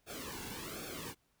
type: noise with flanger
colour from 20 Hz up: pink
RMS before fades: -44 dBFS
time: 0.06-1.15 s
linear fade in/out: 50 ms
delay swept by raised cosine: 1 to 1.65 ms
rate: 1.3 Hz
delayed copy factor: -0.8
effects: pink hiss -75 dBFS RMS until 1.4 s